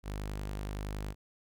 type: tone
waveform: sawtooth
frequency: 50.7 Hz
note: G#1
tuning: 41 cents flat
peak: -32 dBFS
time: 0.03-1.15 s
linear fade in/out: 50 ms
effects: none